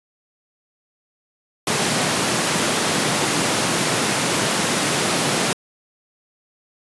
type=high-pass noise; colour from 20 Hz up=pink; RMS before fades=-20 dBFS; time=1.67-5.53 s; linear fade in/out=2 ms; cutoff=140 Hz; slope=24 dB/octave; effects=resampled to 24000 Hz